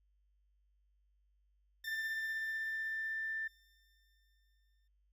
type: tone with exponential decay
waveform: 20% pulse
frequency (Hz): 1795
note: A6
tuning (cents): +34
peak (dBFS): -39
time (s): 1.84-4.88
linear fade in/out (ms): 5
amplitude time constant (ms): 660
type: tone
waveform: sine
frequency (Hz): 1779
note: A6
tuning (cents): +19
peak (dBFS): -36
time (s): 1.87-3.48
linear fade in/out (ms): 10
effects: added 50 Hz sine -70 dBFS peak until 5.12 s